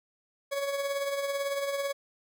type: tone with tremolo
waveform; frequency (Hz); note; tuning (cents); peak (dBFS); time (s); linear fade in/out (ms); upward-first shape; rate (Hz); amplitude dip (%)
40% pulse; 559; C#5; +14; -26; 0.51-1.93; 20; triangle; 18; 55
effects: none